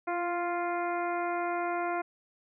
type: harmonic tone with a mistuned harmonic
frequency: 349.2 Hz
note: F4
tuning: in tune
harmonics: 1 / 2 / 3 / 4 / 5 / 6 / 7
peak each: -34 / -32 / -37 / -38 / -47 / -43 / -47 dBFS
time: 0.07-2.02 s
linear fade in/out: 10 ms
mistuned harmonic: 1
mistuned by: -22 cents
effects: none